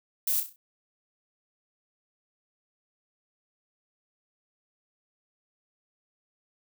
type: noise with echo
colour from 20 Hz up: violet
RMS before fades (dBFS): -27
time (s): 0.27-0.4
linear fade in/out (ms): 2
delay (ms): 32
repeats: 5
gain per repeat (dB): -7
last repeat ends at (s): 0.56
effects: none